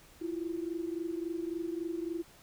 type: tone pair together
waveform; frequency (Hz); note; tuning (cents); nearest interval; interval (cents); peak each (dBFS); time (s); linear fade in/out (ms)
sine; 330.6 / 354.2; E4 / F4; +5 / +24; minor second; 119; -35 / -38; 0.21-2.23; 10
effects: pink hiss -58 dBFS RMS until 2.42 s